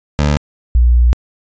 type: tone pair in turn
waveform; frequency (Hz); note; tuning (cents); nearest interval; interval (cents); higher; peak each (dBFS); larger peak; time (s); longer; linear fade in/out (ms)
20% pulse / sine; 73.42 / 59.92; D2 / A#1; 0 / +48; major third; 352; first; -6; neither; 0.19-0.37 / 0.75-1.13; second; 0
effects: resampled to 16000 Hz